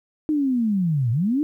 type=linear two-way sweep; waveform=sine; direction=down then up; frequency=312.4 to 109.5 to 312.4 Hz; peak=-18 dBFS; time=0.29-1.43 s; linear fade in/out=0 ms; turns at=1.11 s; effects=10-bit